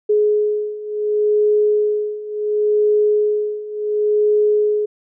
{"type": "beating tone pair", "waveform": "sine", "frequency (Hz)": [420.2, 420.9], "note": ["G#4", "G#4"], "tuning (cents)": [20, 23], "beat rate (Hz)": 0.7, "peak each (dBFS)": [-19, -16], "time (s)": [0.09, 4.86], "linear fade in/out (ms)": 10, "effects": []}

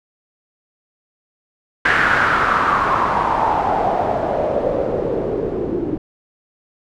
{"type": "noise with low-pass filter sweep", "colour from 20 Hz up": "white", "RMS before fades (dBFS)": -18, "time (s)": [1.85, 5.98], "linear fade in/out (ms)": 5, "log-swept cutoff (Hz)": [1700, 330], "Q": 4.3, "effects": []}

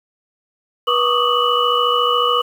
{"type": "tone cluster", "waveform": "sine", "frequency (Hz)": [485.9, 1117, 1197, 1251, 2955], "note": ["B4", "C#6", "D6", "D#6", "F#7"], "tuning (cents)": [-28, 13, 33, 9, -3], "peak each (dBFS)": -20, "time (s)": [0.87, 2.42], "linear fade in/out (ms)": 10, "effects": ["7-bit"]}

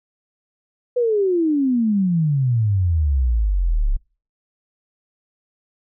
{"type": "exponential sweep", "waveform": "sine", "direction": "down", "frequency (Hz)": [502, 32.37], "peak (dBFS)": -15, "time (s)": [0.96, 3.97], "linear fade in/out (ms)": 10, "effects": ["noise-tail reverb RT60 0.4 s tail -26 dB re dry"]}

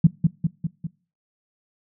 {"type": "tone with echo", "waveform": "sine", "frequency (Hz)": 164.81, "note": "E3", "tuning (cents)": 0, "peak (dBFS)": -8, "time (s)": [0.04, 0.07], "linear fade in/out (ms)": 5, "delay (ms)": 200, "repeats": 4, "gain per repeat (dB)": -4, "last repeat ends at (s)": 0.87, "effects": ["noise-tail reverb RT60 0.4 s tail -24 dB re dry"]}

